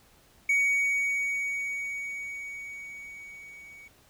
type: tone with level ramp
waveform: triangle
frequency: 2246 Hz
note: C#7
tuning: 22 cents sharp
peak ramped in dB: -19 to -45 dBFS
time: 0.49-3.88 s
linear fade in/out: 5 ms
effects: pink hiss -60 dBFS RMS until 4.09 s